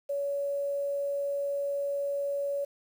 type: tone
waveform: sine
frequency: 564 Hz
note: C#5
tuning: 30 cents sharp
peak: -28 dBFS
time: 0.09-2.65 s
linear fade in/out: 10 ms
effects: 9-bit